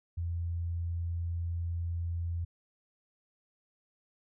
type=tone; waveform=sine; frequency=85.1 Hz; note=F2; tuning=44 cents flat; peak=-31 dBFS; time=0.17-2.45 s; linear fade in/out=10 ms; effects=none